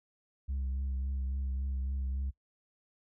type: tone with vibrato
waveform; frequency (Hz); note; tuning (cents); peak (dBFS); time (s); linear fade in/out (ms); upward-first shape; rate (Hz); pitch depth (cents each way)
sine; 66.6; C2; +31; -29; 0.48-2.31; 20; triangle; 3.6; 38
effects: noise-tail reverb RT60 0.1 s tail -21 dB re dry + tanh soft clip ceiling -30 dBFS